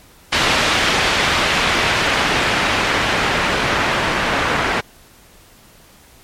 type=noise with low-pass filter sweep; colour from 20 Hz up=white; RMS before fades=-17 dBFS; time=0.32-4.81 s; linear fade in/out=10 ms; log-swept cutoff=3100 to 1800 Hz; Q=0.84; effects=pink hiss -47 dBFS RMS until 6.23 s + MP3 64 kbps